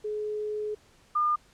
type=tone pair in turn; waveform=sine; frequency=423.4 / 1208.7 Hz; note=G#4 / D6; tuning=+33 / +49 cents; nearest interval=octave + tritone; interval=1816 cents; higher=second; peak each=-29 / -22 dBFS; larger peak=second; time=0.04-0.75 / 1.15-1.36 s; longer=first; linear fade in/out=10 ms; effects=pink hiss -60 dBFS RMS until 1.53 s + low-pass 9000 Hz 12 dB/octave

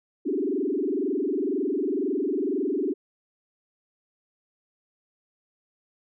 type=tone with frequency modulation; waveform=sine; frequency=337.4 Hz; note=E4; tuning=40 cents sharp; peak=-23 dBFS; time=0.25-2.94 s; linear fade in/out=20 ms; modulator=22 Hz; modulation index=3.3; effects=none

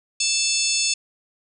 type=harmonic tone with a mistuned harmonic; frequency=880 Hz; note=A5; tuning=in tune; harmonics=3 / 4 / 5 / 6 / 7 / 8 / 9 / 10; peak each=-26 / -30 / -26 / -26 / -26 / -29 / -31 / -31 dBFS; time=0.2-0.94 s; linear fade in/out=5 ms; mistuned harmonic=7; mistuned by=+85 cents; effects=none

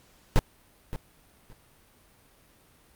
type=noise with echo; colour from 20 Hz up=brown; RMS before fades=-17 dBFS; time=0.36-0.39 s; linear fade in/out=0 ms; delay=570 ms; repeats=2; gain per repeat=-14 dB; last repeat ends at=1.53 s; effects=pink hiss -60 dBFS RMS until 2.95 s + Opus 48 kbps

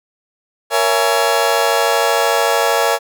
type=chord; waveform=30% pulse; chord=A# half-diminished seventh; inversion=none; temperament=just; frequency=466.2 / 559.4 / 671.3 / 839.1 Hz; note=A#4 / C#5 / E5 / G#5; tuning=0 / +16 / +31 / +18 cents; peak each=-16 dBFS; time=0.7-2.99 s; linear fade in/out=50 ms; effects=none

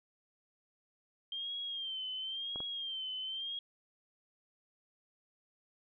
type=tone with vibrato; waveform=sine; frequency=3170 Hz; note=G7; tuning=19 cents sharp; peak=-37 dBFS; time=1.32-3.59 s; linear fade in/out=2 ms; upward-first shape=sine; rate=0.96 Hz; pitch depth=76 cents each way
type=clicks; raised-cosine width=1 ms; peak=-31 dBFS; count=2; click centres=2.559 / 2.604 s
effects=none

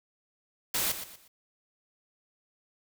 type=noise with echo; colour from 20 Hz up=white; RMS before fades=-29 dBFS; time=0.74-0.92 s; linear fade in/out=5 ms; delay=120 ms; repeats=3; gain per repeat=-10 dB; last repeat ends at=1.28 s; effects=none

